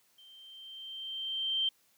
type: tone with level ramp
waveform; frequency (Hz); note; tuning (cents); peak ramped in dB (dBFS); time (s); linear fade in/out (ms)
sine; 3136; G7; 0; -54 to -26; 0.18-1.69; 5
effects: white hiss -69 dBFS RMS until 1.97 s + high-pass 100 Hz 12 dB/octave

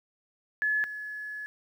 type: tone pair in turn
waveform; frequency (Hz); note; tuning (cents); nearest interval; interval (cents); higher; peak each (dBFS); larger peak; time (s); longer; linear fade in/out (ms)
sine; 1711 / 1703.6; A6 / G#6; -49 / +44; unison; 7; first; -24 / -35; first; 0.62-0.84 / 0.84-1.46; second; 0
effects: 10-bit

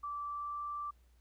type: tone with pitch glide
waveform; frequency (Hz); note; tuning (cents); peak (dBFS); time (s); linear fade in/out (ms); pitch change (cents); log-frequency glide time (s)
sine; 1164 to 1171.4; D6 to D6; -16 to -5; -37; 0.03-0.91; 10; +11; 0.26-0.61
effects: added 60 Hz sine -62 dBFS peak until 1.2 s + pink hiss -75 dBFS RMS until 1.2 s

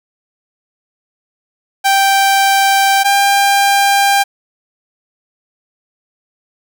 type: tone pair in turn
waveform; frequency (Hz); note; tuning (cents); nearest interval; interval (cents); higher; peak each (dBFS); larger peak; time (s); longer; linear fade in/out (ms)
sawtooth; 784 / 796.8; G5 / G5; 0 / +28; unison; 28; second; -5; neither; 1.84-3.04 / 3.04-4.24; neither; 20
effects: none

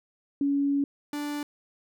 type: tone pair in turn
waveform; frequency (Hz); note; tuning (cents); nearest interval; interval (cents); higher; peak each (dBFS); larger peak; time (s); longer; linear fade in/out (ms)
sine / 45% pulse; 281.5 / 292.9; C#4 / D4; +27 / -5; minor second; 68; second; -22 / -30; first; 0.41-0.84 / 1.13-1.43; first; 2
effects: none

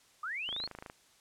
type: linear sweep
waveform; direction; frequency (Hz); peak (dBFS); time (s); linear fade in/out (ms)
sine; up; 1166 to 4407; -35; 0.23-0.67; 5
type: click train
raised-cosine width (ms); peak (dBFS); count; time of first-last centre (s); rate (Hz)
0.5; -29; 12; 0.49-0.899; 26.9
effects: white hiss -64 dBFS RMS until 1.2 s + low-pass 9000 Hz 12 dB/octave

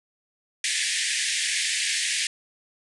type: band-pass noise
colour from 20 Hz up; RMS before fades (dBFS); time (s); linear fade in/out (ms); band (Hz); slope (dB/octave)
pink; -26; 0.64-2.27; 2; 1700 to 10000; 96
effects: none

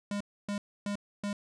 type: tone bursts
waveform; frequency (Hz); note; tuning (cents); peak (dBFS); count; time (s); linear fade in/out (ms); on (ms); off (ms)
square; 203.4; G#3; -36; -32; 4; 0.11-1.33; 2; 95; 280
effects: resampled to 22050 Hz

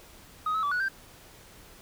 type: tone with pitch steps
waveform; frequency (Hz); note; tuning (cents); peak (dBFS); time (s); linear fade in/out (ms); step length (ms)
sine; 1254 / 1292 / 1153 / 1468 / 1571; D#6 / E6 / D6 / F#6 / G6; +13 / -35 / -32 / -14 / +3; -23; 0.46-0.885; 5; 85
effects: tanh soft clip ceiling -24 dBFS + pink hiss -52 dBFS RMS until 1.81 s

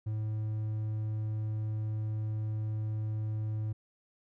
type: tone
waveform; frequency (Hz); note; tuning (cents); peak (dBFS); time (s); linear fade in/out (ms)
triangle; 108.1; A2; -30; -29; 0.06-3.73; 10
effects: none

